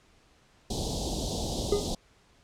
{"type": "band-stop noise", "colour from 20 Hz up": "pink", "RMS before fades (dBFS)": -31, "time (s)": [0.7, 1.95], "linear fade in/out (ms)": 5, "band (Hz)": [840, 3400], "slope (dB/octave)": 48}
{"type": "tone with exponential decay", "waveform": "triangle", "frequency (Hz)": 408.5, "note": "G#4", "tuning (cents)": -29, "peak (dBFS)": -17, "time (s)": [1.72, 1.92], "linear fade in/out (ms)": 5, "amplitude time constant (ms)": 42}
{"effects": ["pink hiss -62 dBFS RMS until 2.43 s", "low-pass 7000 Hz 12 dB/octave"]}